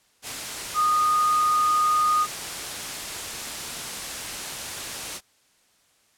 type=tone in noise; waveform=sine; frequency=1232 Hz; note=D#6; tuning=17 cents flat; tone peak=-18 dBFS; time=0.74-2.27 s; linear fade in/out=50 ms; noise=white; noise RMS=-32 dBFS; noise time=0.22-5.21 s; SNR=+11 dB; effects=white hiss -63 dBFS RMS until 6.17 s + low-pass 10000 Hz 12 dB/octave